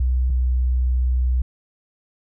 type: tone pair in turn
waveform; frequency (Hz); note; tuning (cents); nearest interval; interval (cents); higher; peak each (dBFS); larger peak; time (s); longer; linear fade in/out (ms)
sine; 63 / 62.64; B1 / B1; +35 / +25; unison; 10; first; -16; neither; 0-0.3 / 0.3-1.42; second; 5
effects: none